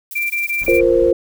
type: noise with tremolo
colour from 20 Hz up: violet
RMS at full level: -28 dBFS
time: 0.11-0.79 s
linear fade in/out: 2 ms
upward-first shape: triangle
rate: 19 Hz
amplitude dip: 75%
type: tone bursts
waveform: sine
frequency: 2360 Hz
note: D7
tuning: 8 cents sharp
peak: -17 dBFS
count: 4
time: 0.15-0.81 s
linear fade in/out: 10 ms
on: 150 ms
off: 20 ms
type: noise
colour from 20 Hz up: brown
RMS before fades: -30 dBFS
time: 0.61-1.12 s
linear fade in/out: 10 ms
type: chord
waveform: sine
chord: F suspended fourth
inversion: none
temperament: equal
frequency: 349.2 / 466.2 / 523.3 Hz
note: F4 / Bb4 / C5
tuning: 0 / 0 / 0 cents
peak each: -15 dBFS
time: 0.68-1.13 s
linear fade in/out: 2 ms
effects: none